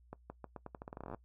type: accelerating click train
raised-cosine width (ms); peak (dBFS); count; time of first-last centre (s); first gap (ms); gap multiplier
1; -30; 19; 0.13-1.146; 170; 0.84
effects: noise-tail reverb RT60 0.1 s tail -20 dB re dry + added 60 Hz sine -61 dBFS peak until 1.24 s